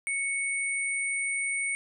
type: tone pair together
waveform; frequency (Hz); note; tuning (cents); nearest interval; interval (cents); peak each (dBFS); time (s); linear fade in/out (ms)
sine; 2217 / 8868; C#7 / C#9; 0 / 0; 2 octaves; 2400; -28 / -34; 0.07-1.75; 0
effects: none